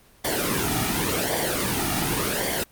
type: noise with flanger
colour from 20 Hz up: pink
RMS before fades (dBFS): -24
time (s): 0.24-2.64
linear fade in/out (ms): 10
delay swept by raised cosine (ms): 0.75 to 1.95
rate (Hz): 0.89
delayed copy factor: -0.9
effects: pink hiss -55 dBFS RMS until 2.71 s + Opus 24 kbps